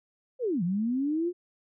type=linear two-way sweep; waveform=sine; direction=down then up; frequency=535 to 165.4 to 362.4 Hz; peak=-25 dBFS; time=0.39-1.33 s; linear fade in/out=50 ms; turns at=0.63 s; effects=none